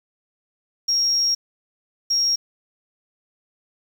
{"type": "tone bursts at uneven times", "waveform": "sine", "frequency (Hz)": 5588, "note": "F8", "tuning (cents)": 0, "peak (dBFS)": -16, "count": 2, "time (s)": [[0.88, 1.35], [2.1, 2.36]], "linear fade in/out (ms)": 10, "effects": ["tanh soft clip ceiling -12 dBFS", "7-bit"]}